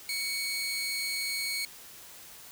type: tone pair together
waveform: sawtooth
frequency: 2235 / 4256 Hz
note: C#7 / C8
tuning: +14 / +29 cents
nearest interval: major seventh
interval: 1115 cents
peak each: -29 / -32 dBFS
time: 0.09-1.65 s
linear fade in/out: 2 ms
effects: white hiss -49 dBFS RMS until 2.51 s